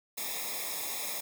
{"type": "noise with comb filter", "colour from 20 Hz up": "white", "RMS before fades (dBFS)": -36, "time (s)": [0.17, 1.21], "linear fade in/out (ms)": 10, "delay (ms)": 0.67, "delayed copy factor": -0.95, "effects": []}